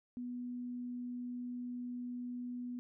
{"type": "tone", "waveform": "sine", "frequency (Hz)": 245.5, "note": "B3", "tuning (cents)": -10, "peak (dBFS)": -39, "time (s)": [0.17, 2.79], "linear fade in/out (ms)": 0, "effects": []}